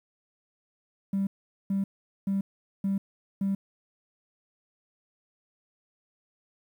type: tone bursts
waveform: triangle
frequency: 196 Hz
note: G3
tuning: in tune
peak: -21 dBFS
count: 5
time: 1.13-3.55 s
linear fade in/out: 5 ms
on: 140 ms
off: 430 ms
effects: tanh soft clip ceiling -21 dBFS + 10-bit